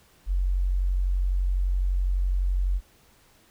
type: tone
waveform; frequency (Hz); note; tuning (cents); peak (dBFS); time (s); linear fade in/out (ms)
sine; 45.94; F#1; -12; -21; 0.26-2.81; 50
effects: pink hiss -59 dBFS RMS until 3.5 s